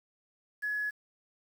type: tone with quantisation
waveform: sine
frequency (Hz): 1692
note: G#6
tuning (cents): +32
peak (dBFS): -30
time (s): 0.62-0.91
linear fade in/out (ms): 20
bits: 9
effects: none